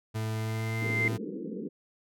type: tone with pitch glide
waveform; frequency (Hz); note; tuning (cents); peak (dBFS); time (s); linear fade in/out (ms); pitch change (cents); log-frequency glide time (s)
40% pulse; 110 to 112.12; A2 to A2; 0 to +33; -29; 0.14-1.18; 20; +33; 0.4-0.8
type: tone with exponential growth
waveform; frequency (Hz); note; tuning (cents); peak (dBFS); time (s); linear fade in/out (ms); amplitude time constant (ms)
sine; 2085; C7; -7; -23; 0.16-1.08; 2; 200
type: band-pass noise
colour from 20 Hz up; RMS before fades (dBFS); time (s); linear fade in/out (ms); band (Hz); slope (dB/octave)
pink; -37; 0.81-1.69; 20; 170 to 480; 96
effects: none